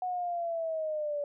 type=linear sweep; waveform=sine; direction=down; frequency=737 to 574 Hz; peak=-30 dBFS; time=0.02-1.24 s; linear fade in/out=2 ms; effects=none